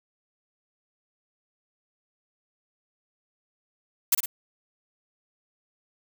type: noise with echo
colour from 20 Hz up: blue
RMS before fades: -19 dBFS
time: 4.12-4.15 s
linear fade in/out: 5 ms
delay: 55 ms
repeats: 2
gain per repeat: -6 dB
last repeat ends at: 4.26 s
effects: none